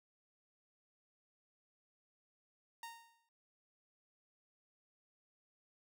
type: tone with exponential decay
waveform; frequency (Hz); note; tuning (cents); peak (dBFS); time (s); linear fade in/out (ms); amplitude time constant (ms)
sawtooth; 925; A#5; -14; -40; 2.83-3.29; 2; 99
effects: none